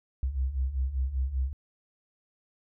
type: beating tone pair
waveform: sine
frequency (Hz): 62.5 / 67.6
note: B1 / C#2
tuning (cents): +21 / -43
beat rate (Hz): 5.1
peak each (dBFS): -31 / -27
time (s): 0.23-1.53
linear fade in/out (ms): 0
effects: tanh soft clip ceiling -20 dBFS